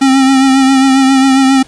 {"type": "tone with vibrato", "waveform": "square", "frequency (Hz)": 267.1, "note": "C4", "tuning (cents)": 36, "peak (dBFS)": -6, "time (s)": [0.01, 1.63], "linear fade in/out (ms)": 10, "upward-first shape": "triangle", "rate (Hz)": 7.4, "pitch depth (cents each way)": 40, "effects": ["pink hiss -40 dBFS RMS until 1.67 s", "resampled to 22050 Hz"]}